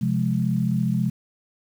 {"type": "chord", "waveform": "sine", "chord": "F minor", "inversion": "second", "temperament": "just", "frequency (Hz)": [130.96, 174.61, 209.5], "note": ["C3", "F3", "Ab3"], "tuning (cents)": [2, 0, 15], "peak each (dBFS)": -24, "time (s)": [0.01, 1.1], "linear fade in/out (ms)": 10, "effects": ["8-bit"]}